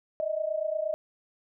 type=tone pair together; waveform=sine; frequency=610 / 638.5 Hz; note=D#5 / D#5; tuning=-34 / +45 cents; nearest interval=minor second; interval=79 cents; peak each=-30 / -30 dBFS; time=0.2-0.94 s; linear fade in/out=0 ms; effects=none